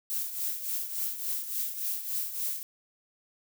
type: noise with tremolo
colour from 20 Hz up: violet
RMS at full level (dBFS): -30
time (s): 0.1-2.63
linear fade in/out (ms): 0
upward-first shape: triangle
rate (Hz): 3.5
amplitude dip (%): 70
effects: none